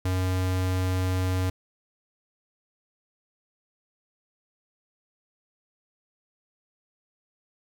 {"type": "tone", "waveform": "square", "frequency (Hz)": 92.5, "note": "F#2", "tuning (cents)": 0, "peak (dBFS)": -24, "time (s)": [0.05, 1.5], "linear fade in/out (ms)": 5, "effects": ["10-bit"]}